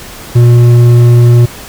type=tone with hard clipping; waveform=triangle; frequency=120 Hz; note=B2; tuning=49 cents flat; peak=-3 dBFS; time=0.35-1.46 s; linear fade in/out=10 ms; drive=10 dB; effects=pink hiss -28 dBFS RMS until 1.68 s